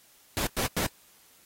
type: noise bursts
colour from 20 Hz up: pink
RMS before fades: -29 dBFS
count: 3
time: 0.37-0.864 s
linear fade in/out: 0 ms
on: 98 ms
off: 100 ms
effects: white hiss -59 dBFS RMS until 1.45 s + AAC 48 kbps